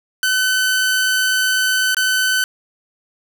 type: tone with dropouts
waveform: sawtooth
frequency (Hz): 1516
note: F#6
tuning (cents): +42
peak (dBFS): -11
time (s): 0.23-2.44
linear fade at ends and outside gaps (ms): 1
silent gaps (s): 1.946-1.968
effects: none